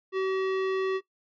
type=tone with hard clipping; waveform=sine; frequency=380.7 Hz; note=F#4; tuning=49 cents sharp; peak=-27 dBFS; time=0.12-1.01 s; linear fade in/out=50 ms; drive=17 dB; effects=noise-tail reverb RT60 0.1 s tail -17 dB re dry + low-pass 4000 Hz 12 dB/octave